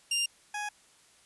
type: tone pair in turn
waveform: 20% pulse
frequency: 2794 / 832.7 Hz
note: F7 / G#5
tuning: 0 / +4 cents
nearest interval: octave + major sixth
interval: 2096 cents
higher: first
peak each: -22 / -28 dBFS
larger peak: first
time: 0.11-0.26 / 0.54-0.69 s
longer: neither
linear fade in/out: 5 ms
effects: white hiss -61 dBFS RMS until 1.25 s + resampled to 24000 Hz